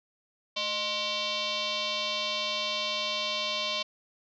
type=tone with frequency modulation; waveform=sine; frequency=220 Hz; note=A3; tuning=in tune; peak=-28 dBFS; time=0.56-3.83 s; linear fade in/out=10 ms; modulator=834 Hz; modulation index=5.3; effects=none